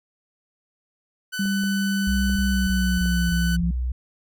sawtooth tone, 1500 Hz, F#6, 23 cents sharp, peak -24 dBFS, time 1.32-3.57 s, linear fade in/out 20 ms
sine tone with pitch glide, 196.8 to 172.32 Hz, G3 to F3, +7 to -23 cents, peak -21 dBFS, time 1.39-3.71 s, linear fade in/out 5 ms, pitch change -230 cents, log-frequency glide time 2.46-3.3 s
clicks, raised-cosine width 2 ms, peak -28 dBFS, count 4, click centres 1.456 / 1.637 / 2.297 / 3.058 s
sine tone bursts, 62.1 Hz, B1, 10 cents sharp, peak -22 dBFS, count 6, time 2.07-3.92 s, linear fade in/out 5 ms, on 290 ms, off 22 ms
effects none

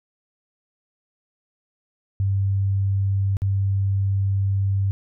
sine tone with dropouts, 98 Hz, G2, in tune, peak -18 dBFS, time 2.2-4.91 s, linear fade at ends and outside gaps 0 ms, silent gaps 3.369-3.419 s, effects none

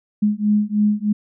sine beating tone pair, 207.7 / 210.9 Hz, G#3 / G#3, 0 / +27 cents, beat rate 3.2 Hz, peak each -18 dBFS, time 0.22-1.13 s, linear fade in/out 10 ms, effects none

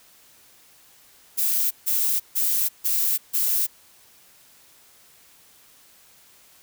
violet noise bursts, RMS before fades -22 dBFS, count 5, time 1.37-3.67 s, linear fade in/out 20 ms, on 340 ms, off 150 ms, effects white hiss -54 dBFS RMS until 6.62 s

